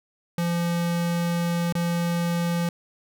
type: tone with dropouts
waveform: square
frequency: 171.4 Hz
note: F3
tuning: 32 cents flat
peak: -23 dBFS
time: 0.38-2.69 s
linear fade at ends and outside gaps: 2 ms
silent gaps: 1.725-1.752 s
effects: none